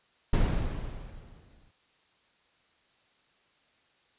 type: noise with exponential decay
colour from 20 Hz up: brown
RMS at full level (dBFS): -22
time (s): 0.33-1.71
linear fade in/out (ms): 5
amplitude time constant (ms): 300
effects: white hiss -67 dBFS RMS until 4.18 s + resampled to 8000 Hz